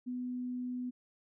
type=tone; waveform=sine; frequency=249 Hz; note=B3; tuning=14 cents sharp; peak=-35 dBFS; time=0.06-0.91 s; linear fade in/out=20 ms; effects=none